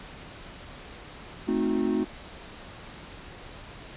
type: chord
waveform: triangle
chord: A diminished seventh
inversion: none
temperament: equal with one note detuned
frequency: 220 / 261.6 / 311.1 / 363.4 Hz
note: A3 / C4 / Eb4 / Gb4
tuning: 0 / 0 / 0 / -31 cents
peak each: -27 dBFS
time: 1.47-2.05 s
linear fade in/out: 20 ms
effects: pink hiss -44 dBFS RMS until 3.96 s + resampled to 8000 Hz